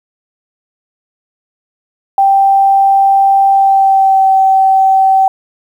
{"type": "tone with pitch glide", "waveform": "sine", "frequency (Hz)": [784, 769.2], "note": ["G5", "G5"], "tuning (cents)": [0, -33], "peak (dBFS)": -5, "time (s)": [2.18, 5.28], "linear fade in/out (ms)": 2, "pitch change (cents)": -33, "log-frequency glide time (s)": [3.52, 4.29], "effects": ["7-bit"]}